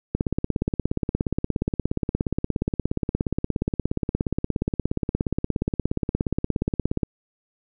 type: click train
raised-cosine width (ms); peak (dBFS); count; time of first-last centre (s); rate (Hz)
3; -9; 118; 0.15-7.032; 17
effects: none